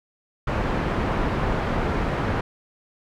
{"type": "low-pass noise", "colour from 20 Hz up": "pink", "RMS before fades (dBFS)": -24, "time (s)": [0.47, 2.41], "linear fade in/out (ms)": 5, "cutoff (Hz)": 1600, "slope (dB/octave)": 12, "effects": []}